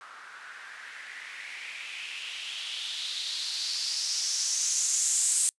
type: noise with low-pass filter sweep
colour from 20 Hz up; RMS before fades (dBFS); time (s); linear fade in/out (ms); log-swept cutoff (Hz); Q
violet; -32; 0.01-5.49; 0; 1300 to 8300; 4
effects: noise-tail reverb RT60 0.1 s tail -26 dB re dry + resampled to 24000 Hz

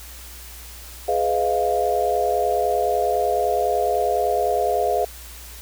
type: chord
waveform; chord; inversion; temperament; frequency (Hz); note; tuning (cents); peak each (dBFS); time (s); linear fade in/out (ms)
sine; F half-diminished seventh; first; just; 419.1 / 502.9 / 628.6 / 698.5; Ab4 / Cb5 / Eb5 / F5; +16 / +31 / +18 / 0; -24 / -25 / -25 / -21; 1.08-5.05; 5
effects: added 60 Hz sine -40 dBFS peak until 5.61 s + white hiss -41 dBFS RMS until 5.61 s

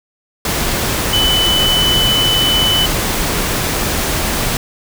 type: tone in noise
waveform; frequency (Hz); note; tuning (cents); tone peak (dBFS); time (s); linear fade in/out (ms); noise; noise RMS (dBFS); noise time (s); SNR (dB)
sine; 3000; F#7; +23; -12; 1.13-2.86; 2; pink; -17; 0.45-4.57; +2
effects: none

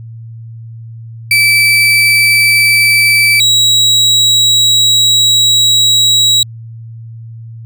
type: tone pair in turn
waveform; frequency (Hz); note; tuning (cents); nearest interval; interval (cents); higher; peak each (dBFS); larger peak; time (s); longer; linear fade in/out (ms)
35% pulse; 2316 / 3867; D7 / B7; -25 / -37; major sixth; 888; second; -4; neither; 1.31-3.4 / 3.4-6.43; second; 2
effects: added 114 Hz sine -26 dBFS peak until 7.65 s

